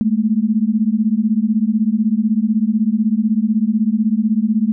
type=beating tone pair; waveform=sine; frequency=209.3 / 225.3 Hz; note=G#3 / A3; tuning=+14 / +41 cents; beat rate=16 Hz; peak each=-16 dBFS; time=0.01-4.72 s; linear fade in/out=0 ms; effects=none